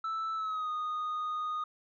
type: tone with pitch glide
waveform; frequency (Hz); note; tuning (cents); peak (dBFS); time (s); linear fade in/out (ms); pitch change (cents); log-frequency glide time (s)
sine; 1318 to 1236.9; E6 to D#6; -1 to -11; -29; 0.04-1.64; 5; -110; 0.35-0.7
effects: tanh soft clip ceiling -31 dBFS